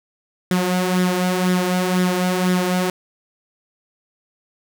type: tone with flanger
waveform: sawtooth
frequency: 182 Hz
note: F#3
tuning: 28 cents flat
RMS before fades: -19 dBFS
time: 0.51-2.9 s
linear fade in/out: 2 ms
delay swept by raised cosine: 0.55 to 4.15 ms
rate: 2 Hz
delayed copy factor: +0.55
effects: none